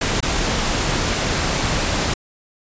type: noise with dropouts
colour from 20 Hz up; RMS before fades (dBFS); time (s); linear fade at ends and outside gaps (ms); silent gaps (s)
pink; -20; 0.01-2.14; 5; 0.205-0.226
effects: resampled to 16000 Hz